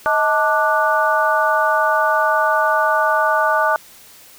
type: harmonic tone with a mistuned harmonic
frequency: 294.5 Hz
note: D4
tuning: 5 cents sharp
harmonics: 2 / 3 / 4 / 5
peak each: -19 / -19 / -19 / -19 dBFS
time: 0.06-3.76 s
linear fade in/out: 0 ms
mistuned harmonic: 2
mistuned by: +120 cents
effects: white hiss -44 dBFS RMS until 4.38 s